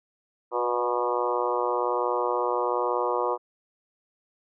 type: harmonic tone with a mistuned harmonic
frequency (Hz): 121.2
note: B2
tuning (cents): -32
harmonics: 3 / 4 / 5 / 6 / 7 / 8 / 9 / 10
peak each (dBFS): -31 / -28 / -33 / -34 / -34 / -30 / -32 / -35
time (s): 0.51-3.38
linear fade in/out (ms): 50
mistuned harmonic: 4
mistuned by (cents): +16
effects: none